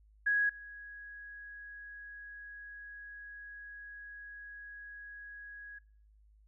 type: tone with level steps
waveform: sine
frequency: 1661.2 Hz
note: G#6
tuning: in tune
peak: -26 / -45 dBFS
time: 0.26-5.79 s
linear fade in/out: 10 ms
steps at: 0.49 s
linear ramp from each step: 5 ms
effects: noise-tail reverb RT60 0.6 s tail -25 dB re dry + added 52 Hz sine -60 dBFS peak until 6.47 s